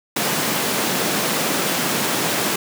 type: high-pass noise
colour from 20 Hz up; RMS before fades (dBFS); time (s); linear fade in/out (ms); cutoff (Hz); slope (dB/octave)
pink; -21; 0.16-2.56; 5; 160; 24
effects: none